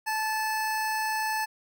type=tone; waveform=25% pulse; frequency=871 Hz; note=A5; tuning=18 cents flat; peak=-23 dBFS; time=0.06-1.46 s; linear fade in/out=20 ms; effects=none